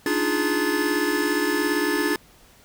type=tone cluster; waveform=square; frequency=291.2 / 308.7 / 349.7 / 417.7 / 1734 Hz; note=D4 / D#4 / F4 / G#4 / A6; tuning=-15 / -14 / +2 / +10 / -26 cents; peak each=-28 dBFS; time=0.06-2.16 s; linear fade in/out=2 ms; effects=pink hiss -53 dBFS RMS until 2.64 s